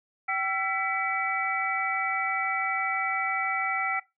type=tone cluster; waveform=sine; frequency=771 / 1347 / 1981 / 2290 Hz; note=G5 / E6 / B6 / D7; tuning=-29 / +37 / +5 / -44 cents; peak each=-31 dBFS; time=0.28-4 s; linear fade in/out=10 ms; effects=noise-tail reverb RT60 0.2 s tail -19 dB re dry